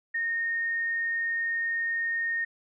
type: tone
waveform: sine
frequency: 1844 Hz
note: A#6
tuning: 19 cents flat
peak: -26 dBFS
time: 0.14-2.45 s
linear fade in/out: 10 ms
effects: none